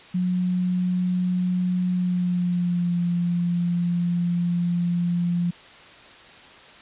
sine tone with pitch glide, 181 to 173.93 Hz, F#3 to F3, -38 to -7 cents, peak -20 dBFS, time 0.14-5.51 s, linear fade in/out 10 ms, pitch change -69 cents, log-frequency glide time 1.9-2.98 s, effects white hiss -46 dBFS RMS until 6.81 s + resampled to 8000 Hz

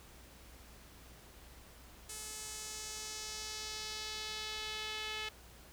sawtooth tone with band-pass filter sweep, 431.3 Hz, A4, 35 cents flat, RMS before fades -43 dBFS, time 2.09-5.29 s, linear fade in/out 5 ms, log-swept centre 8700 to 3000 Hz, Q 1.7, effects added 60 Hz sine -58 dBFS peak until 5.72 s + pink hiss -58 dBFS RMS until 5.72 s

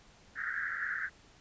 pink band-pass noise, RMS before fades -36 dBFS, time 0.35-1.1 s, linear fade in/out 50 ms, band 1400 to 1900 Hz, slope 96 dB/octave, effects pink hiss -60 dBFS RMS until 1.4 s + resampled to 16000 Hz

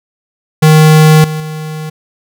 square tone with level steps, 155.56 Hz, D#3, in tune, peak -3 / -16 / -20 dBFS, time 0.62-1.9 s, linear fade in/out 10 ms, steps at 1.24 / 1.4 s, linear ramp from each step 2 ms, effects none

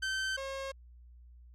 sawtooth tone pair in turn, 1545 / 540.6 Hz, G6 / C#5, -26 / -44 cents, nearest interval octave + tritone, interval 1818 cents, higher first, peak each -28 / -33 dBFS, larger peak first, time 0.02-0.37 / 0.37-0.72 s, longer neither, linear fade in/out 10 ms, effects added 60 Hz sine -52 dBFS peak until 1.54 s + low-pass 7000 Hz 12 dB/octave

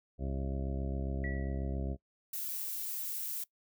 harmonic tone, 67.4 Hz, C#2, 48 cents flat, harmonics 1 / 2 / 3 / 4 / 5 / 6 / 8 / 9 / 10, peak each -35 / -40 / -43 / -45 / -47 / -48 / -49 / -51 / -51 dBFS, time 0.18-1.97 s, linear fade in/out 50 ms
sine tone with exponential decay, 1946 Hz, B6, 26 cents flat, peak -38 dBFS, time 1.24-1.75 s, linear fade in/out 1 ms, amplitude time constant 110 ms
violet noise, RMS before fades -38 dBFS, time 2.33-3.44 s, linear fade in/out 5 ms
effects noise-tail reverb RT60 0.1 s tail -21 dB re dry

